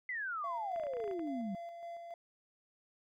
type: exponential sweep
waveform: sine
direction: down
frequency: 2064 to 186.8 Hz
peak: -36 dBFS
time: 0.09-1.55 s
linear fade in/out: 2 ms
type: tone with tremolo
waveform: triangle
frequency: 683 Hz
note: F5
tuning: 39 cents flat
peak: -40 dBFS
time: 0.44-2.14 s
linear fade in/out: 2 ms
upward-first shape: square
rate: 3.6 Hz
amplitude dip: 35%
type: clicks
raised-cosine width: 0.5 ms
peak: -36 dBFS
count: 11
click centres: 0.761 / 0.798 / 0.836 / 0.868 / 0.936 / 0.969 / 1.002 / 1.041 / 1.078 / 1.112 / 1.194 s
effects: none